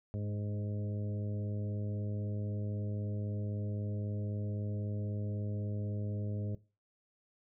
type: harmonic tone with a mistuned harmonic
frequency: 103.83 Hz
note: G#2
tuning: in tune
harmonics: 1 / 2 / 3 / 4 / 5 / 6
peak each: -35 / -42 / -50 / -49 / -51 / -53 dBFS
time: 0.14-6.55 s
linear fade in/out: 0 ms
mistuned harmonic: 3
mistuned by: -20 cents
effects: noise-tail reverb RT60 0.3 s tail -18 dB re dry